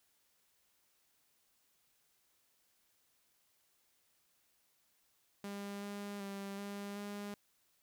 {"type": "tone with pitch steps", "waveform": "sawtooth", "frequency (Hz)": [201.1, 202.8, 198, 201.6, 204], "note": ["G3", "G#3", "G3", "G3", "G#3"], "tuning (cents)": [44, -41, 18, 49, -31], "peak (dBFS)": -38, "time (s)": [5.44, 7.34], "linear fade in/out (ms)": 2, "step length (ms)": 380, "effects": ["white hiss -75 dBFS RMS until 7.82 s"]}